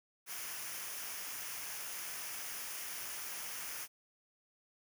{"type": "noise with comb filter", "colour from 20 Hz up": "white", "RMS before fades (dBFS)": -43, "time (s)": [0.26, 3.88], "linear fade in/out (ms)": 50, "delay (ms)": 0.25, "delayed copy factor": -0.55, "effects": []}